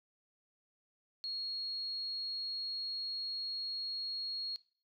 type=tone; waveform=sine; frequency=4300 Hz; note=C8; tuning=47 cents sharp; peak=-37 dBFS; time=1.24-4.56 s; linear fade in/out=0 ms; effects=noise-tail reverb RT60 0.4 s tail -17 dB re dry